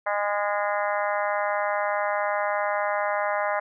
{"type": "harmonic tone with a mistuned harmonic", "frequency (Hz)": 204.8, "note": "G#3", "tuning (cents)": -24, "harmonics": [3, 4, 5, 6, 7, 8, 9, 10], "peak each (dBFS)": [-27, -29, -31, -33, -34, -35, -36, -37], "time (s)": [0.06, 3.6], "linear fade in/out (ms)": 10, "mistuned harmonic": 8, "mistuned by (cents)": 27, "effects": []}